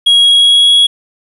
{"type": "tone with pitch glide", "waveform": "triangle", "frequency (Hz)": [3300, 3334], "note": ["G#7", "G#7"], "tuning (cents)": [-12, 6], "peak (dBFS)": -3, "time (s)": [0.06, 0.87], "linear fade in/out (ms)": 10, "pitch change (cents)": 18, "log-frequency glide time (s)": [0.21, 0.71], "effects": ["resampled to 32000 Hz", "7-bit"]}